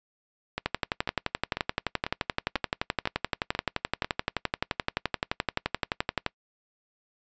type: two click trains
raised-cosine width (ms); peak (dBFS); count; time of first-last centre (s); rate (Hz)
0.3; -13 / -9; 8 / 66; 0.58-4.045 / 0.66-6.263; 2.02 / 11.6
effects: noise-tail reverb RT60 0.1 s tail -24 dB re dry + resampled to 16000 Hz